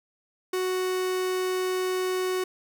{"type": "tone", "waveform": "45% pulse", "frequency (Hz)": 370, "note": "F#4", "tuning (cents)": 0, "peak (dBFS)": -25, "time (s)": [0.53, 2.44], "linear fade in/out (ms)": 5, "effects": []}